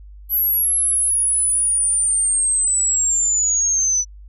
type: linear sweep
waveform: sine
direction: down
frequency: 11800 to 5930 Hz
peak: -15 dBFS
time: 0.29-4.05 s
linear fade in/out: 50 ms
effects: added 50 Hz sine -37 dBFS peak until 4.28 s